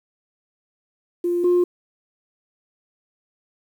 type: tone pair in turn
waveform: sine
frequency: 349.2 / 354.7 Hz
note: F4 / F4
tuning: 0 / +27 cents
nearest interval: unison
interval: 27 cents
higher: second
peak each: -18 / -12 dBFS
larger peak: second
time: 1.24-1.44 / 1.44-1.64 s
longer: neither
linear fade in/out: 5 ms
effects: tanh soft clip ceiling -12 dBFS + 8-bit